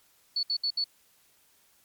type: tone bursts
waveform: sine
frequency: 4435 Hz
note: C#8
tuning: in tune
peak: -25 dBFS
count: 4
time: 0.36-0.842 s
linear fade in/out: 5 ms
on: 71 ms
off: 66 ms
effects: white hiss -64 dBFS RMS until 1.84 s + MP3 96 kbps